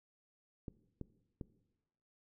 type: clicks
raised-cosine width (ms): 3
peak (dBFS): -30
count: 3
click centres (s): 0.682 / 1.013 / 1.412
effects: noise-tail reverb RT60 1.0 s tail -18 dB re dry